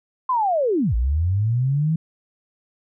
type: linear two-way sweep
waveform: sine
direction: down then up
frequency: 1053 to 53.9 to 164.4 Hz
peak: -17 dBFS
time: 0.29-1.96 s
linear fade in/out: 5 ms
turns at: 0.95 s
effects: none

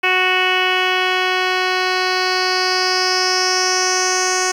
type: tone with low-pass filter sweep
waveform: 10% pulse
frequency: 369.4 Hz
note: F#4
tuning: 3 cents flat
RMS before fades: -17 dBFS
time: 0.03-4.52 s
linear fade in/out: 10 ms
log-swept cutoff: 2700 to 6800 Hz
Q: 5.2
effects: 7-bit

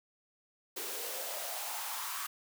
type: noise with high-pass filter sweep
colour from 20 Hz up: white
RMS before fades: -39 dBFS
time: 0.76-2.27 s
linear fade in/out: 10 ms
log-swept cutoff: 380 to 1200 Hz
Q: 4.5
effects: none

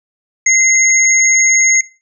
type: tone pair together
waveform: sine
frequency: 2066 / 6559 Hz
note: C7 / G#8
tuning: -22 / -23 cents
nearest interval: octave + minor sixth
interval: 1999 cents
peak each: -10 dBFS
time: 0.46-1.81 s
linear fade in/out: 5 ms
effects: noise-tail reverb RT60 0.3 s tail -19 dB re dry

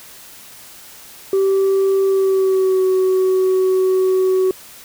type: tone with pitch glide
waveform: sine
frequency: 387.9 to 374.9 Hz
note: G4 to F#4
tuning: -18 to +23 cents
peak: -10 dBFS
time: 1.33-4.51 s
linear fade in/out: 2 ms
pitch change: -59 cents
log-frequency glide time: 2.06-2.84 s
effects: tanh soft clip ceiling -11 dBFS + white hiss -40 dBFS RMS until 4.84 s

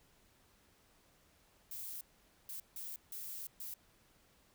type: noise bursts at uneven times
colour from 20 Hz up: violet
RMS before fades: -45 dBFS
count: 5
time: 1.71-2.01 / 2.49-2.6 / 2.76-2.96 / 3.12-3.47 / 3.6-3.74 s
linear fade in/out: 2 ms
effects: pink hiss -69 dBFS RMS until 4.54 s

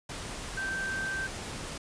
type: tone in noise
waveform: sine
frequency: 1560 Hz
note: G6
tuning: 9 cents flat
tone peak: -31 dBFS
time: 0.57-1.27 s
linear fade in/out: 5 ms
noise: pink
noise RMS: -39 dBFS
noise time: 0.09-1.78 s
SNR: +5 dB
effects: resampled to 22050 Hz

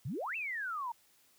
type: exponential two-way sweep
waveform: sine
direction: up then down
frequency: 107.1 to 2737 to 906 Hz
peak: -35 dBFS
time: 0.05-0.92 s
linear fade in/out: 5 ms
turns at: 0.36 s
effects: white hiss -67 dBFS RMS until 1.38 s + high-pass 60 Hz 12 dB/octave

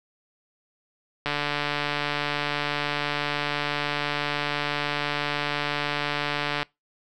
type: click train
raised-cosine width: 0.3 ms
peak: -10 dBFS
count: 785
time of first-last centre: 1.26-6.63 s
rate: 146 Hz
effects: noise-tail reverb RT60 0.2 s tail -24 dB re dry

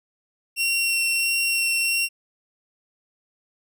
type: tone with vibrato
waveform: sawtooth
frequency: 2732 Hz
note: F7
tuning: 39 cents flat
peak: -17 dBFS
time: 0.56-2.09 s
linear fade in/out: 50 ms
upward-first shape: sine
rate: 1.5 Hz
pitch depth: 8 cents each way
effects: none

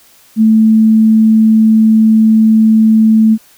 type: tone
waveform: sine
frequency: 220 Hz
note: A3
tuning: in tune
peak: -4 dBFS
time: 0.36-3.38 s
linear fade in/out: 50 ms
effects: white hiss -45 dBFS RMS until 3.57 s

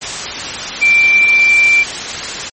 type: tone in noise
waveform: sine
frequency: 2349 Hz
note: D7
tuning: in tune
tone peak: -6 dBFS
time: 0.81-1.84 s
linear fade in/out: 20 ms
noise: white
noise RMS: -21 dBFS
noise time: 0.01-2.5 s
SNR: +12 dB
effects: MP3 32 kbps

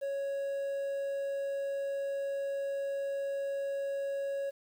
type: tone with quantisation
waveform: triangle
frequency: 554.4 Hz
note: C#5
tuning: in tune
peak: -30 dBFS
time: 0.01-4.51 s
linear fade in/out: 20 ms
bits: 10
effects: none

